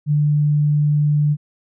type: tone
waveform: sine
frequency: 148.2 Hz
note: D3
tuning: 16 cents sharp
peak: -13 dBFS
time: 0.06-1.37 s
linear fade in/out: 50 ms
effects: none